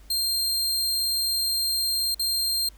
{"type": "tone with dropouts", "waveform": "sawtooth", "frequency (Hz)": 4187, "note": "C8", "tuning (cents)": 0, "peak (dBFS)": -20, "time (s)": [0.1, 2.69], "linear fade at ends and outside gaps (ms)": 5, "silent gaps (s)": [2.146, 2.194], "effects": ["added 50 Hz sine -47 dBFS peak until 2.77 s", "pink hiss -57 dBFS RMS until 2.77 s"]}